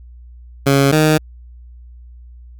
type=tone pair in turn; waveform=15% pulse; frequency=138.59 / 154.89 Hz; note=C#3 / D#3; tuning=0 / -8 cents; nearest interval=major second; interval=192 cents; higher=second; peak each=-4 dBFS; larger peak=neither; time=0.66-0.92 / 0.92-1.18 s; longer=neither; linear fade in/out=10 ms; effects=added 60 Hz sine -36 dBFS peak until 2.59 s